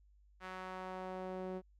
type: tone with band-pass filter sweep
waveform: sawtooth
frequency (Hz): 185.9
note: F#3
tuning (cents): +8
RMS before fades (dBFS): -44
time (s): 0.4-1.62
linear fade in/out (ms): 50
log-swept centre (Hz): 1500 to 400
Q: 1.2
effects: added 50 Hz sine -63 dBFS peak until 1.79 s